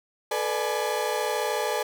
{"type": "tone cluster", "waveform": "35% pulse", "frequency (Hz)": [435.2, 493.9, 594, 837], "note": ["A4", "B4", "D5", "G#5"], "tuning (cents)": [-19, 0, 20, 13], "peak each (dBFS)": -29, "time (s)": [0.31, 1.83], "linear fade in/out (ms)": 5, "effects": []}